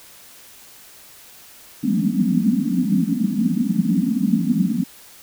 pink band-pass noise, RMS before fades -19 dBFS, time 1.83-4.84 s, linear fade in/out 10 ms, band 170 to 280 Hz, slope 96 dB/octave, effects white hiss -45 dBFS RMS until 5.22 s

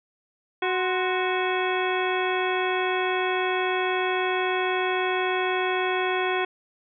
harmonic tone with a mistuned harmonic, 370 Hz, F#4, in tune, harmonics 1 / 2 / 3 / 4 / 5 / 6 / 7 / 9, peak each -26 / -29 / -31 / -32 / -33 / -34 / -34 / -36 dBFS, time 0.62-6.45 s, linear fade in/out 5 ms, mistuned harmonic 3, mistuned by -90 cents, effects none

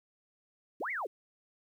sine linear two-way sweep, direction up then down, 169.8 to 2274 to 302.2 Hz, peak -33 dBFS, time 0.8-1.07 s, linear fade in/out 10 ms, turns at 0.91 s, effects 11-bit

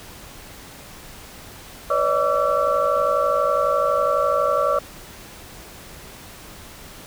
sine tone cluster, 501 / 571 / 623 / 1150 / 1350 Hz, B4 / D5 / D#5 / D6 / E6, +25 / -49 / +2 / -37 / +41 cents, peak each -26 / -21 / -25 / -22 / -25 dBFS, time 1.9-4.79 s, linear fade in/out 5 ms, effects pink hiss -41 dBFS RMS until 7.06 s

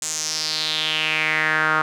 sawtooth tone with band-pass filter sweep, 155.9 Hz, D#3, 4 cents sharp, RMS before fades -22 dBFS, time 0.02-1.82 s, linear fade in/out 2 ms, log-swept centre 7400 to 1300 Hz, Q 4.3, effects none

